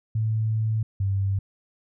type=tone pair in turn; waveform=sine; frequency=110 / 97.86 Hz; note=A2 / G2; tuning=0 / -2 cents; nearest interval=major second; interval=202 cents; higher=first; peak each=-21 dBFS; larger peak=neither; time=0.15-0.83 / 1-1.39 s; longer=first; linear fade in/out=5 ms; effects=none